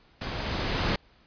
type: noise with level ramp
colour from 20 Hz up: pink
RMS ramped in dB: -34 to -25 dBFS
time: 0.21-0.96 s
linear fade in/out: 5 ms
effects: pink hiss -60 dBFS RMS until 1.26 s + resampled to 11025 Hz